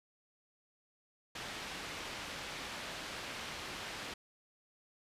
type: low-pass noise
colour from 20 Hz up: white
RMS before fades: -44 dBFS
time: 1.35-4.14 s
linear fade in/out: 5 ms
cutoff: 3500 Hz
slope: 12 dB/octave
effects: resampled to 32000 Hz